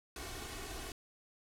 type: noise with comb filter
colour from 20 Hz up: pink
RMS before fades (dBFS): -44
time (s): 0.16-0.92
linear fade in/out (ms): 2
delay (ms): 2.7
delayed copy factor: +0.75
effects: low-pass 12000 Hz 12 dB/octave